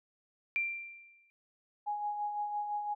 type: tone with exponential decay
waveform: sine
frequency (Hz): 2364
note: D7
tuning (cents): +11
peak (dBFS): -27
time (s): 0.56-1.3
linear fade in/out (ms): 0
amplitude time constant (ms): 160
type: tone with tremolo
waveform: sine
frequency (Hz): 830.6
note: G#5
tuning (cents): 0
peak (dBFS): -31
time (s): 1.86-2.95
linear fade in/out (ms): 20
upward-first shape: sine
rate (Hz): 5.9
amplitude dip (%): 45
effects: none